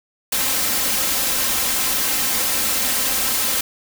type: noise with comb filter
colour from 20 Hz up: white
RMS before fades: -20 dBFS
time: 0.32-3.61 s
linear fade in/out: 5 ms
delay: 3.8 ms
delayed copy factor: +0.55
effects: none